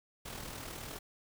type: noise with amplitude modulation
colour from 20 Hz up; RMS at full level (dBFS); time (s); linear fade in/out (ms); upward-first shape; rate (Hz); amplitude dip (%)
pink; -42; 0.25-0.99; 10; sine; 39.7; 50
effects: none